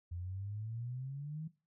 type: exponential sweep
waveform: sine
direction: up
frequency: 85.1 to 161.5 Hz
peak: -39 dBFS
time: 0.11-1.48 s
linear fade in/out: 10 ms
effects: noise-tail reverb RT60 0.3 s tail -17 dB re dry